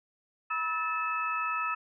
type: tone cluster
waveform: sine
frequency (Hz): 969 / 1295 / 1758 / 2608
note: B5 / E6 / A6 / E7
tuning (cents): -33 / -31 / -2 / -19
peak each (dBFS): -39 / -30 / -39 / -35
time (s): 0.5-1.75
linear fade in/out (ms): 10
effects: none